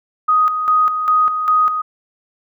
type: tone with tremolo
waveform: sine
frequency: 1249 Hz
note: D#6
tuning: 6 cents sharp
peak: -10 dBFS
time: 0.28-1.82 s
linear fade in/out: 10 ms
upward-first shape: square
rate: 2.5 Hz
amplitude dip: 55%
effects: none